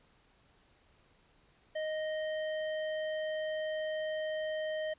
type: tone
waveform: square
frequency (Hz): 622.3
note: D#5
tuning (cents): 0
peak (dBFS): -34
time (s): 1.75-4.94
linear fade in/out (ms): 10
effects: pink hiss -67 dBFS RMS until 4.98 s + resampled to 8000 Hz